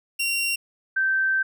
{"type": "tone pair in turn", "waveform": ["sawtooth", "sine"], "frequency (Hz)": [2753, 1554.9], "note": ["F7", "G6"], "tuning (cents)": [-25, -15], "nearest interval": "minor seventh", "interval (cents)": 990, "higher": "first", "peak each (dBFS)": -19, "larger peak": "neither", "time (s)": [[0.19, 0.56], [0.96, 1.43]], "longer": "second", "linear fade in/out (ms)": 10, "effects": []}